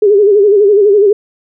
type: tone with vibrato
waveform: sine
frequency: 408.1 Hz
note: G#4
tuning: 30 cents flat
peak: -4 dBFS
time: 0.02-1.13 s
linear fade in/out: 5 ms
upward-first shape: sine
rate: 12 Hz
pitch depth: 87 cents each way
effects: none